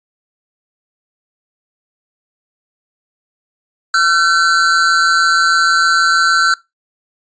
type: tone pair together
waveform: square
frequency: 1358.6 / 1525 Hz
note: F6 / G6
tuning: -48 / -48 cents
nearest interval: major second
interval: 200 cents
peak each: -13 dBFS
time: 3.94-6.54 s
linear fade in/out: 2 ms
effects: noise-tail reverb RT60 0.2 s tail -20 dB re dry + resampled to 16000 Hz